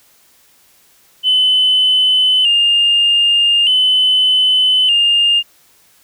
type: tone with vibrato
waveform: sine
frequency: 2919 Hz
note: F#7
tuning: 24 cents flat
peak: -8 dBFS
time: 1.23-5.43 s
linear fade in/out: 50 ms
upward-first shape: square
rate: 0.41 Hz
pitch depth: 62 cents each way
effects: tanh soft clip ceiling -4 dBFS + white hiss -51 dBFS RMS until 6.03 s